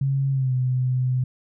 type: tone with pitch glide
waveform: sine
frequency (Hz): 136.6 to 127.45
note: C#3 to C3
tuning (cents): -25 to -45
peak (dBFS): -19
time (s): 0.01-1.24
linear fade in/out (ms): 5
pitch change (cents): -120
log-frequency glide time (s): 0.31-0.53
effects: none